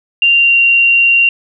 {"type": "tone with pitch glide", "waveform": "sine", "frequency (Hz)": [2780, 2762], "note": ["F7", "F7"], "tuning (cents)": [-9, -20], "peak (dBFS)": -6, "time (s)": [0.22, 1.29], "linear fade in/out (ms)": 2, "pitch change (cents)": -11, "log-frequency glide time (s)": [0.33, 0.56], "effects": []}